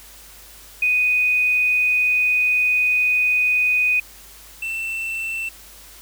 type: tone pair in turn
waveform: sine / triangle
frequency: 2489 / 2678 Hz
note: D#7 / E7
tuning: 0 / +27 cents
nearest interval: minor second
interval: 127 cents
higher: second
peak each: -15 / -22 dBFS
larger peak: first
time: 0.82-4 / 4.62-5.49 s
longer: first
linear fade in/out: 5 ms
effects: added 50 Hz sine -49 dBFS peak until 6.01 s + white hiss -44 dBFS RMS until 6.01 s